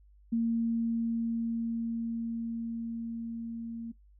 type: tone with level ramp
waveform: sine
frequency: 230 Hz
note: A#3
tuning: 23 cents flat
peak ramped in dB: -25 to -36 dBFS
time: 0.32-3.92 s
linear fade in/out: 10 ms
effects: noise-tail reverb RT60 0.1 s tail -17 dB re dry + added 50 Hz sine -56 dBFS peak until 4.19 s